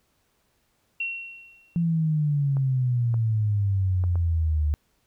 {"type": "tone with exponential decay", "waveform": "sine", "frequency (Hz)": 2730, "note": "F7", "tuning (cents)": -40, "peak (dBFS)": -24, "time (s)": [1, 1.83], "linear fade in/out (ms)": 5, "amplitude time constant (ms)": 180}
{"type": "exponential sweep", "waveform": "sine", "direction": "down", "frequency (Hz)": [171.8, 73.42], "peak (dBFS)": -20, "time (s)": [1.76, 4.74], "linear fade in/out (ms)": 0}
{"type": "clicks", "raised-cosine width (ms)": 1, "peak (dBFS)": -26, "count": 4, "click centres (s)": [2.569, 3.142, 4.039, 4.156]}
{"effects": ["pink hiss -69 dBFS RMS until 5.06 s"]}